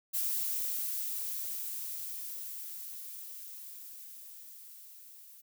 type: noise with level ramp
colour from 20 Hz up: violet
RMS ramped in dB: -32 to -54 dBFS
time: 0.13-5.42 s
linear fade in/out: 20 ms
effects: none